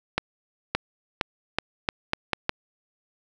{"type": "accelerating click train", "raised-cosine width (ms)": 0.3, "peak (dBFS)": -6, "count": 8, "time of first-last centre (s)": [0.18, 2.494], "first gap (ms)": 570, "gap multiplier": 0.81, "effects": []}